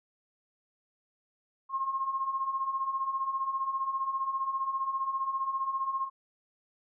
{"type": "beating tone pair", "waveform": "sine", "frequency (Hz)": [1060, 1075], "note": ["C6", "C6"], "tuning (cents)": [22, 47], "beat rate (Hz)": 15, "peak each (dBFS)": [-36, -30], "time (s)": [1.69, 6.1], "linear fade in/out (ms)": 50, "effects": []}